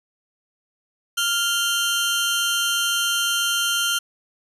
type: tone pair together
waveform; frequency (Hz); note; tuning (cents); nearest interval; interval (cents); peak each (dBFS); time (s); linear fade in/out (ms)
sawtooth; 1396.9 / 3123; F6 / G7; 0 / -7; octave + major second; 1393; -19; 1.17-3.99; 10
effects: resampled to 32000 Hz + 9-bit